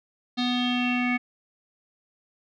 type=tone with low-pass filter sweep; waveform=square; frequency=246.9 Hz; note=B3; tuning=in tune; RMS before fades=-25 dBFS; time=0.37-1.18 s; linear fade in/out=20 ms; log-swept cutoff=4000 to 2200 Hz; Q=7.4; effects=none